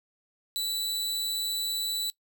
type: tone with amplitude modulation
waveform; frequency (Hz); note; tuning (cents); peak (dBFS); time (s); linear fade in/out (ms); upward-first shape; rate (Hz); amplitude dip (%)
sawtooth; 3957; B7; +3; -23; 0.56-2.1; 0; sine; 202; 45
effects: noise-tail reverb RT60 0.1 s tail -21 dB re dry